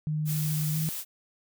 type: tone with pitch glide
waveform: sine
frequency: 153.1 to 157.68 Hz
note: D#3 to D#3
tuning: -28 to +23 cents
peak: -26 dBFS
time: 0.07-0.89 s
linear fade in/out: 0 ms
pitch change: +51 cents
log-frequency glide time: 0.72-0.77 s
type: noise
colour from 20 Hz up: blue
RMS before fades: -35 dBFS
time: 0.25-1.05 s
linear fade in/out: 50 ms
effects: none